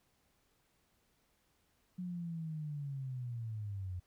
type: linear sweep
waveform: sine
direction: down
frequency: 182.7 to 87.7 Hz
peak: -38 dBFS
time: 1.98-4 s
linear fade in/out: 10 ms
effects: pink hiss -75 dBFS RMS until 4.06 s